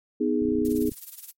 sine chord, G# minor, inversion first, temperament just, 249.2 / 311.5 / 415.3 Hz, B3 / D#4 / G#4, +16 / +2 / 0 cents, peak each -25 / -25 / -26 dBFS, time 0.2-0.9 s, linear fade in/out 10 ms
click train, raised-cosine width 5 ms, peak -27 dBFS, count 16, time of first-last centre 0.42-0.918 s, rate 30.1 Hz
violet noise with tremolo, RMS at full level -36 dBFS, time 0.65-1.31 s, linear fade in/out 0 ms, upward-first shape sine, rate 19 Hz, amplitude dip 80%
effects noise-tail reverb RT60 0.1 s tail -25 dB re dry + MP3 64 kbps

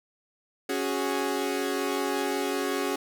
sawtooth chord, C# suspended fourth, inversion none, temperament equal, 277.2 / 370 / 415.3 Hz, C#4 / F#4 / G#4, 0 / 0 / 0 cents, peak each -27 dBFS, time 0.69-2.96 s, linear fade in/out 5 ms, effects none

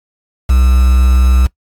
triangle tone with quantisation, 63.7 Hz, C2, 46 cents flat, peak -4 dBFS, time 0.49-1.47 s, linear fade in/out 10 ms, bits 4, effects noise-tail reverb RT60 0.1 s tail -21 dB re dry + AAC 64 kbps

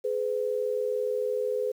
sine tone pair together, 423.4 / 503.5 Hz, G#4 / B4, +33 / +33 cents, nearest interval minor third, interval 300 cents, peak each -29 / -28 dBFS, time 0.04-1.72 s, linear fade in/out 10 ms, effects 9-bit

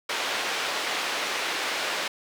white band-pass noise, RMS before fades -29 dBFS, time 0.09-2.08 s, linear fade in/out 5 ms, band 380 to 3300 Hz, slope 12 dB/octave, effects none

